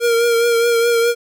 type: tone with vibrato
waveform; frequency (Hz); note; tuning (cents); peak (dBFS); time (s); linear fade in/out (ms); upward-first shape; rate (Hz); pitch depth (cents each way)
square; 467.7; A#4; +6; -13; 0-1.15; 50; triangle; 4.8; 34
effects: none